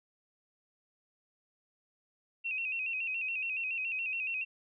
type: tone with vibrato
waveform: sine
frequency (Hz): 2619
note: E7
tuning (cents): -12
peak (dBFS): -32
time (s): 2.44-4.45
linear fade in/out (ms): 20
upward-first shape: square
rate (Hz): 7.1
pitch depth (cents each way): 64
effects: none